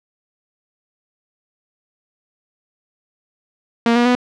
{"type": "tone with pitch steps", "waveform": "sawtooth", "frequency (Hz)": [233.1, 240.1, 247.2], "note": ["A#3", "B3", "B3"], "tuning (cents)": [0, -49, 2], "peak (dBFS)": -8, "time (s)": [3.86, 4.151], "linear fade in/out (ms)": 2, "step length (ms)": 97, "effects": ["low-pass 4000 Hz 12 dB/octave"]}